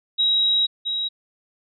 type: tone pair in turn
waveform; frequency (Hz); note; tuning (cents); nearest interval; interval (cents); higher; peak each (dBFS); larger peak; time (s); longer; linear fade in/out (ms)
sine; 3834 / 3834; A#7 / A#7; +48 / +48; unison; 0; neither; -16 / -22; first; 0.18-0.67 / 0.85-1.09; first; 20
effects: none